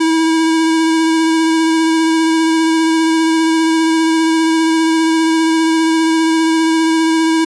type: tone with vibrato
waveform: square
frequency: 323.3 Hz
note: E4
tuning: 34 cents flat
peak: -11 dBFS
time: 0-7.45 s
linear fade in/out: 10 ms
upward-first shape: triangle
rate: 15 Hz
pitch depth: 19 cents each way
effects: resampled to 22050 Hz